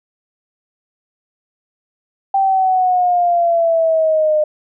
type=exponential sweep; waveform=sine; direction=down; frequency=784 to 606 Hz; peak=-11 dBFS; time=2.34-4.44 s; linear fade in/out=5 ms; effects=none